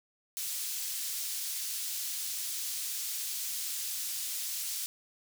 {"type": "high-pass noise", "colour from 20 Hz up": "pink", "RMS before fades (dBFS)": -36, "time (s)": [0.37, 4.86], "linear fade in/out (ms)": 0, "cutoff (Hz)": 5100, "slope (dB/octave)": 12, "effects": []}